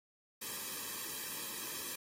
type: noise with comb filter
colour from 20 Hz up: white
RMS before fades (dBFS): -42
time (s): 0.41-1.96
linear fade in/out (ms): 10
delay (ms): 1.4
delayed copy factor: -0.95
effects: AAC 48 kbps